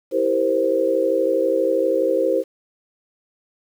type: chord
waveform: sine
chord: C dominant seventh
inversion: first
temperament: just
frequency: 327 / 392.4 / 470.9 / 523.3 Hz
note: E4 / G4 / Bb4 / C5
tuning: -14 / +2 / +18 / 0 cents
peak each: -24 / -23 / -23 / -19 dBFS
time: 0.11-2.44 s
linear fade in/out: 50 ms
effects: 8-bit